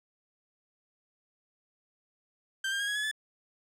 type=tone with pitch steps; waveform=30% pulse; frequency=1568 / 1600 / 1632.7 / 1666 / 1700.1 / 1734.8 Hz; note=G6 / G6 / G#6 / G#6 / G#6 / A6; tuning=0 / +35 / -30 / +5 / +40 / -25 cents; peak=-27 dBFS; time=2.64-3.114 s; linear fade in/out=5 ms; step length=79 ms; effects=low-pass 10000 Hz 12 dB/octave